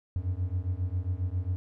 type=beating tone pair; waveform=triangle; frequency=87.31 / 94.71 Hz; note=F2 / F#2; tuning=0 / +41 cents; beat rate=7.4 Hz; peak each=-29 dBFS; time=0.16-1.56 s; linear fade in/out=0 ms; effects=none